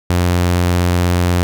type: tone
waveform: sawtooth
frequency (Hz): 88.4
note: F2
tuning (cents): +22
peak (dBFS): -8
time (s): 0.1-1.43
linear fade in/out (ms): 0
effects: none